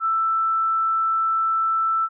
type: tone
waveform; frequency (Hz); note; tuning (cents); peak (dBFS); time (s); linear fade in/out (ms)
sine; 1326; E6; +10; -18; 0-2.09; 50
effects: none